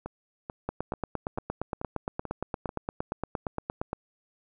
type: two click trains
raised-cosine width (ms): 1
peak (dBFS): -21 / -16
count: 7 / 29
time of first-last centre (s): 0.06-2.692 / 0.69-3.931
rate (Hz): 2.28 / 8.64
effects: none